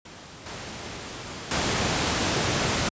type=noise with level steps; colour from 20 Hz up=pink; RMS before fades=-43 / -36 / -24 dBFS; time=0.05-2.89 s; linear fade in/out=5 ms; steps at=0.46 / 1.51 s; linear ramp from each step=2 ms; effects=high-pass 80 Hz 12 dB/octave + resampled to 16000 Hz